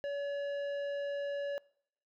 sine tone with tanh clipping, 568 Hz, C#5, 42 cents sharp, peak -36 dBFS, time 0.04-1.58 s, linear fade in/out 0 ms, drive 11 dB, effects noise-tail reverb RT60 0.7 s tail -24 dB re dry

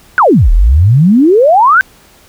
sine exponential two-way sweep, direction down then up, 1585 to 36.26 to 1585 Hz, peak -3 dBFS, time 0.18-1.81 s, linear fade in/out 0 ms, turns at 0.51 s, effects pink hiss -43 dBFS RMS until 2.28 s

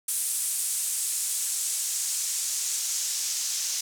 white noise with band-pass filter sweep, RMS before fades -29 dBFS, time 0.08-3.81 s, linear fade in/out 5 ms, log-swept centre 9300 to 6100 Hz, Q 1.9, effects none

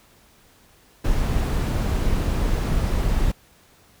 brown noise, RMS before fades -21 dBFS, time 1.04-3.32 s, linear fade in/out 10 ms, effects pink hiss -55 dBFS RMS until 4 s

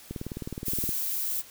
click train, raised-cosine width 3 ms, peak -21 dBFS, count 16, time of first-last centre 0.11-0.891 s, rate 19.2 Hz
violet noise, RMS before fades -30 dBFS, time 0.65-1.42 s, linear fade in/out 20 ms
effects white hiss -50 dBFS RMS until 1.5 s

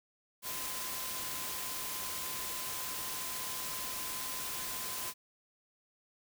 sine tone in noise, 1028 Hz, C6, 31 cents flat, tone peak -48 dBFS, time 0.42-5.14 s, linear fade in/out 50 ms, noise white, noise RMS -39 dBFS, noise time 0.42-5.14 s, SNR -12 dB, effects none

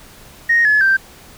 sine tone with pitch steps, 1864.7 / 1709.9 / 1568 Hz, A#6 / A6 / G6, 0 / -50 / 0 cents, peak -9 dBFS, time 0.49-0.97 s, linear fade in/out 10 ms, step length 160 ms, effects tanh soft clip ceiling -5 dBFS + pink hiss -42 dBFS RMS until 1.37 s

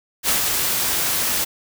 white noise with ADSR envelope, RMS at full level -18 dBFS, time 0.23-1.45 s, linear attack 56 ms, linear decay 130 ms, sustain -3 dB, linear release 16 ms, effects none

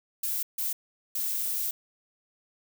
violet noise bursts at uneven times, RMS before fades -30 dBFS, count 3, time 0.23-0.43 / 0.58-0.73 / 1.15-1.71 s, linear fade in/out 5 ms, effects none

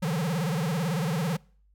square tone with vibrato, 164.3 Hz, E3, 5 cents flat, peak -26 dBFS, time 0.02-1.37 s, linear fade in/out 10 ms, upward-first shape sine, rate 18 Hz, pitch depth 230 cents each way, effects noise-tail reverb RT60 0.5 s tail -25 dB re dry + added 50 Hz sine -59 dBFS peak until 1.74 s

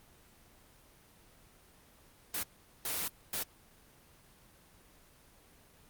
white noise bursts at uneven times, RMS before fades -35 dBFS, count 3, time 2.34-2.43 / 2.85-3.08 / 3.33-3.43 s, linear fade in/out 2 ms, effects pink hiss -61 dBFS RMS until 5.89 s + Opus 24 kbps

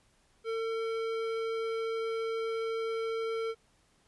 triangle tone with hard clipping, 451.2 Hz, A4, 44 cents sharp, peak -33 dBFS, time 0.44-3.55 s, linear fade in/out 50 ms, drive 18 dB, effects pink hiss -68 dBFS RMS until 4.07 s + resampled to 24000 Hz

